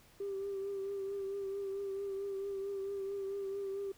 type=tone with vibrato; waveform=sine; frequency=394.1 Hz; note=G4; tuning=9 cents sharp; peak=-35 dBFS; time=0.2-3.92 s; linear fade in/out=5 ms; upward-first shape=triangle; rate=4.5 Hz; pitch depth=37 cents each way; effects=tanh soft clip ceiling -32 dBFS + pink hiss -63 dBFS RMS until 3.97 s